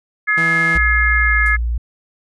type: harmonic tone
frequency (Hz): 423.6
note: G#4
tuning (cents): +34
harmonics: 3 / 4 / 5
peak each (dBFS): -23 / -15 / -17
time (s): 0.27-1.57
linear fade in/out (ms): 20
type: tone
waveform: sawtooth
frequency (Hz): 164.81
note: E3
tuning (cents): 0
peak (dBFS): -18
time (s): 0.37-0.78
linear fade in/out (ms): 10
type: tone with pitch glide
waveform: sine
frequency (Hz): 61.3 to 58.36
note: B1 to A#1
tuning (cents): -12 to +3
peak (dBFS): -16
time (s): 0.75-1.78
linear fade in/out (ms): 5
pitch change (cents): -85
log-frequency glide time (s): 1.26-1.32
type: noise with exponential decay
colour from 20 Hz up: violet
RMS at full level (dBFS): -31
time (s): 1.46-1.59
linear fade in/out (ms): 1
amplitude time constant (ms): 27
effects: resampled to 24000 Hz